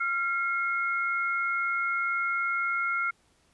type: tone pair together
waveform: sine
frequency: 1381 / 2160 Hz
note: F6 / C#7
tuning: -20 / -45 cents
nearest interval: minor sixth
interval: 775 cents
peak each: -27 / -30 dBFS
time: 0-3.11 s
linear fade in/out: 10 ms
effects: pink hiss -66 dBFS RMS until 3.53 s + resampled to 24000 Hz